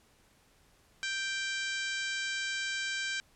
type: harmonic tone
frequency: 784 Hz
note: G5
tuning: in tune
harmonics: 2 / 3 / 4 / 5 / 6 / 7 / 8 / 9 / 10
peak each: -35 / -39 / -41 / -43 / -45 / -46 / -47 / -48 / -49 dBFS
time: 1.03-3.2 s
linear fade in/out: 0 ms
effects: pink hiss -65 dBFS RMS until 3.35 s + low-pass 12000 Hz 12 dB/octave